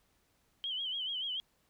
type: tone with vibrato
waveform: sine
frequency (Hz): 3125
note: G7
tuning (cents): -6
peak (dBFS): -34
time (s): 0.64-1.4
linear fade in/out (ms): 0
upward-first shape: sine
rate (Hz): 6.9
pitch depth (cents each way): 95
effects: pink hiss -73 dBFS RMS until 1.69 s